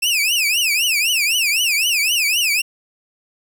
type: tone with vibrato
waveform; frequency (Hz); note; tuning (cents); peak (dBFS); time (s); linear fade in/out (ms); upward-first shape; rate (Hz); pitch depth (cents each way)
sawtooth; 2606; E7; -20; -12; 0.02-2.62; 10; triangle; 3.9; 270
effects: none